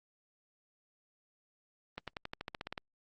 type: accelerating click train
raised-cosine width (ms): 0.3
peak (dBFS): -23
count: 12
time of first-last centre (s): 1.98-2.778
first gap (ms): 97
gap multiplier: 0.94
effects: Opus 32 kbps